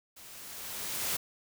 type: noise with level ramp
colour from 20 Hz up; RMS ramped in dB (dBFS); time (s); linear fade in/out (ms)
white; -51 to -31; 0.16-1.17; 10
effects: none